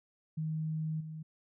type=tone with level steps; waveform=sine; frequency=157.2 Hz; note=D#3; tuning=18 cents sharp; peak=-32 / -40 dBFS; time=0.37-1.23 s; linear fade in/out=10 ms; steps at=1 s; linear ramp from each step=10 ms; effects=none